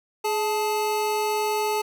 square tone pair together, 420.5 / 872.2 Hz, G#4 / A5, +22 / -15 cents, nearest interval octave + minor second, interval 1263 cents, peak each -26 dBFS, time 0.24-1.82 s, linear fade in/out 10 ms, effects 9-bit

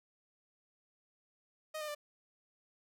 sawtooth tone with pitch steps, 622.3 / 606.7 / 591.5 Hz, D#5 / D#5 / D5, 0 / -44 / +12 cents, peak -35 dBFS, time 1.74-1.95 s, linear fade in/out 10 ms, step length 70 ms, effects none

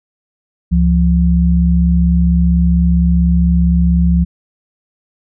sine tone pair together, 69.3 / 173.62 Hz, C#2 / F3, 0 / -10 cents, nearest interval octave + major third, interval 1590 cents, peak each -11 dBFS, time 0.71-4.25 s, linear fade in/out 20 ms, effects none

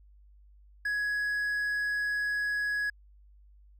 triangle tone, 1673 Hz, G#6, 12 cents sharp, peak -26 dBFS, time 0.85-2.9 s, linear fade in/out 5 ms, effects added 50 Hz sine -54 dBFS peak until 3.79 s

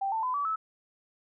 sine tone with pitch steps, 784 / 890.2 / 1010.9 / 1147.8 / 1303.4 Hz, G5 / A5 / B5 / D6 / E6, 0 / +20 / +40 / -40 / -20 cents, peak -27 dBFS, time 0.01-0.56 s, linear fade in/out 10 ms, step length 110 ms, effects none

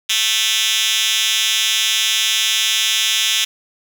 5% pulse tone with high-pass filter, 220 Hz, A3, in tune, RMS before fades -17 dBFS, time 0.09-3.45 s, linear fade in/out 10 ms, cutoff 3600 Hz, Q 3.9, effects none

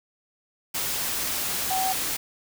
sine tone in noise, 758 Hz, F#5, 42 cents sharp, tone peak -24 dBFS, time 1.7-1.93 s, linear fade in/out 10 ms, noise white, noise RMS -28 dBFS, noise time 0.74-2.17 s, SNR +1 dB, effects none

